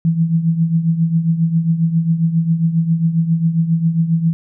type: tone with tremolo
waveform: sine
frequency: 164.81 Hz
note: E3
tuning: in tune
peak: -9 dBFS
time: 0.05-4.33 s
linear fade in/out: 0 ms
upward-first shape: triangle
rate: 7.4 Hz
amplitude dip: 75%
effects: none

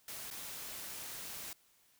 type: noise with dropouts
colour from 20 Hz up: white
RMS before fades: -45 dBFS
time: 0.08-1.53 s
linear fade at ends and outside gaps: 2 ms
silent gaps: 0.303-0.311 s
effects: white hiss -69 dBFS RMS until 1.99 s

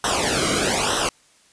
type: noise with flanger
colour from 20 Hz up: pink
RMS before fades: -21 dBFS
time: 0.04-1.09 s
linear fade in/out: 2 ms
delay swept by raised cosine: 0.43 to 1.16 ms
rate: 1.1 Hz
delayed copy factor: -0.85
effects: white hiss -56 dBFS RMS until 1.52 s + resampled to 22050 Hz

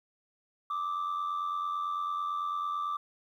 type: tone pair together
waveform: sine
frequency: 1174.7 / 1263.7 Hz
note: D6 / D#6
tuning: 0 / +26 cents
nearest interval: minor second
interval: 126 cents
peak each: -29 / -36 dBFS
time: 0.7-2.97 s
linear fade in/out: 5 ms
effects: tanh soft clip ceiling -28 dBFS + 11-bit

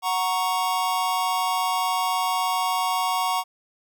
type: chord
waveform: square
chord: F# major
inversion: none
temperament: equal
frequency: 740 / 932.3 / 1108.7 Hz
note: F#5 / A#5 / C#6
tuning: 0 / 0 / 0 cents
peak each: -27 dBFS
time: 0.02-3.44 s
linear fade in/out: 50 ms
effects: none

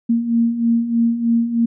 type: beating tone pair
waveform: sine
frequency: 230 / 233.2 Hz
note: A#3 / A#3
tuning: -23 / +1 cents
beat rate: 3.2 Hz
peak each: -21 / -15 dBFS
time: 0.09-1.66 s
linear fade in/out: 10 ms
effects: none

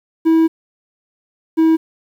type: tone pair in turn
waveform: triangle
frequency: 324.5 / 322.4 Hz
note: E4 / E4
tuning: -27 / -38 cents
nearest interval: unison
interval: 11 cents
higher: first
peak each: -7 dBFS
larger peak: neither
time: 0.25-0.48 / 1.57-1.77 s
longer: first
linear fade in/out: 20 ms
effects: 8-bit

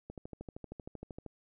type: click train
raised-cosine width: 2 ms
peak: -30 dBFS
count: 16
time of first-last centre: 0.1-1.263 s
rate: 12.9 Hz
effects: none

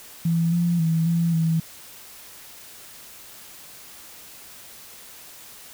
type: tone with pitch steps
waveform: sine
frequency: 166.6 / 172.3 / 162.8 / 168.2 / 162.9 Hz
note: E3 / F3 / E3 / E3 / E3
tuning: +19 / -23 / -21 / +35 / -20 cents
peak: -18 dBFS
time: 0.25-1.6 s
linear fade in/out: 5 ms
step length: 270 ms
effects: white hiss -44 dBFS RMS until 5.73 s

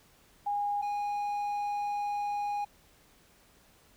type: tone pair in turn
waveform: sine / triangle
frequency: 818 / 821.5 Hz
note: G#5 / G#5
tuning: -26 / -19 cents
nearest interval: unison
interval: 7 cents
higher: second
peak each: -28 dBFS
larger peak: neither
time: 0.46-0.82 / 0.82-2.65 s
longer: second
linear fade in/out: 10 ms
effects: pink hiss -62 dBFS RMS until 3.96 s

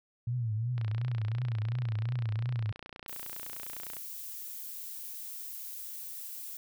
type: tone with vibrato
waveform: sine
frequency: 115.3 Hz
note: A#2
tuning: 19 cents flat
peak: -29 dBFS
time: 0.27-2.72 s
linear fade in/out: 5 ms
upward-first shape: triangle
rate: 2.8 Hz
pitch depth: 160 cents each way
type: click train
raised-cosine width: 0.3 ms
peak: -28 dBFS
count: 96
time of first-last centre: 0.78-3.968 s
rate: 29.8 Hz
type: noise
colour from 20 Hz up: violet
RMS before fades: -42 dBFS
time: 3.08-6.57 s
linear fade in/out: 2 ms
effects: none

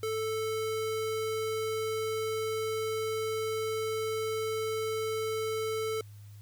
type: tone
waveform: square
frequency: 440 Hz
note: A4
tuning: in tune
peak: -31 dBFS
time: 0.03-6.01 s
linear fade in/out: 2 ms
effects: added 103 Hz sine -46 dBFS peak until 6.41 s + white hiss -63 dBFS RMS until 6.41 s

